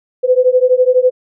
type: beating tone pair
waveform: sine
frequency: 500 / 512 Hz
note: B4 / C5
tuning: +21 / -38 cents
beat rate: 12 Hz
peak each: -11 dBFS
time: 0.23-1.11 s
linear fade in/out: 20 ms
effects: none